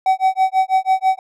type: tone with tremolo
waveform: triangle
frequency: 759 Hz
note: F#5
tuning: 44 cents sharp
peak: -8 dBFS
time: 0.06-1.19 s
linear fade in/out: 2 ms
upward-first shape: sine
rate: 6.1 Hz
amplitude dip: 100%
effects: none